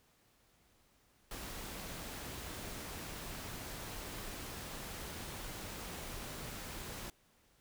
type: noise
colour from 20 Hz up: pink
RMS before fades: -45 dBFS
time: 1.31-7.1 s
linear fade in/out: 2 ms
effects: pink hiss -70 dBFS RMS until 7.6 s